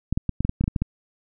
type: clicks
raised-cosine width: 5 ms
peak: -10 dBFS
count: 11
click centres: 0.126 / 0.175 / 0.293 / 0.406 / 0.45 / 0.494 / 0.61 / 0.64 / 0.679 / 0.762 / 0.82 s
effects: none